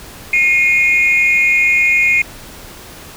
sine tone pair together, 2139 / 2466 Hz, C7 / D#7, +38 / -16 cents, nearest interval major second, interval 246 cents, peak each -11 dBFS, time 0.33-2.22 s, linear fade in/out 5 ms, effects tanh soft clip ceiling -4 dBFS + pink hiss -35 dBFS RMS until 3.16 s

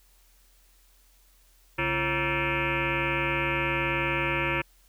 sine tone with frequency modulation, 1346 Hz, E6, 36 cents sharp, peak -24 dBFS, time 1.78-4.62 s, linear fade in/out 10 ms, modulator 201 Hz, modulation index 6.5, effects added 43 Hz sine -59 dBFS peak until 4.88 s + white hiss -63 dBFS RMS until 4.88 s

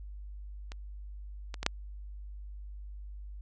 clicks, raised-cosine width 0.2 ms, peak -26 / -22 / -18 / -7 dBFS, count 4, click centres 0.719 / 1.542 / 1.63 / 1.664 s, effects added 50 Hz sine -41 dBFS peak until 3.41 s + resampled to 24000 Hz

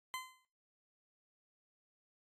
20% pulse tone with exponential decay, 1029 Hz, C6, 29 cents flat, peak -32 dBFS, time 0.14-0.45 s, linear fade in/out 0 ms, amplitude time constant 66 ms, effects noise-tail reverb RT60 0.4 s tail -20 dB re dry + AAC 48 kbps

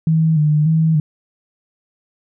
sine tone with vibrato, 155.56 Hz, D#3, in tune, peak -11 dBFS, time 0.07-1 s, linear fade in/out 2 ms, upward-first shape square, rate 1.7 Hz, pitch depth 52 cents each way, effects none

